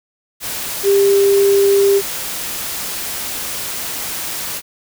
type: tone in noise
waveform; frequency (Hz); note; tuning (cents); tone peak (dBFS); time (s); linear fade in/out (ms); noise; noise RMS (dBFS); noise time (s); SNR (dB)
sine; 397.7; G4; +25; -9; 0.83-2.02; 50; white; -24; 0.4-4.62; +12
effects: none